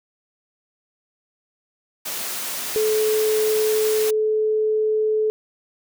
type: high-pass noise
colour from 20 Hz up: white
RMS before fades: -28 dBFS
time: 2.05-4.11 s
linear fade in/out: 10 ms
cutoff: 200 Hz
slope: 12 dB/octave
type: tone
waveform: sine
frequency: 432 Hz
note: A4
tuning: 32 cents flat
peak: -17 dBFS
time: 2.76-5.3 s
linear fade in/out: 0 ms
effects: none